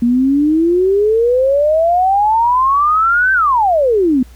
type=exponential two-way sweep; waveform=sine; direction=up then down; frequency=233.1 to 1568 to 242.6 Hz; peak=-9 dBFS; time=0.02-4.23 s; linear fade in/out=5 ms; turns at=3.33 s; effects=added 60 Hz sine -36 dBFS peak until 4.35 s + pink hiss -48 dBFS RMS until 4.35 s